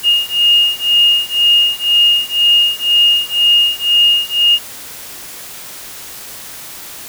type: beating tone pair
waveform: sine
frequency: 2845 / 2847 Hz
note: F7 / F7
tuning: +31 / +33 cents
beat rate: 2 Hz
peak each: -12 dBFS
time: 0.03-4.59 s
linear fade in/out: 50 ms
effects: white hiss -31 dBFS RMS until 7.08 s